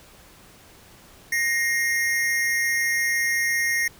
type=tone pair together; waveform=square; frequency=1864.7 / 2119 Hz; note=A#6 / C7; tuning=0 / +21 cents; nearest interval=major second; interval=221 cents; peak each=-23 / -26 dBFS; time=1.32-3.88 s; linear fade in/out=5 ms; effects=pink hiss -50 dBFS RMS until 3.99 s